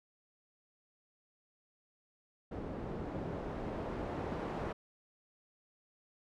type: noise with low-pass filter sweep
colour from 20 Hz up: white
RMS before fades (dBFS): -40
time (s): 2.51-4.73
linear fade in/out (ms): 10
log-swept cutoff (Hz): 410 to 720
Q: 0.7
effects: none